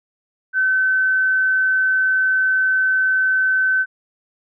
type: tone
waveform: sine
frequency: 1527 Hz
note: G6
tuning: 46 cents flat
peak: -14 dBFS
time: 0.53-3.86 s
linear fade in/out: 50 ms
effects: none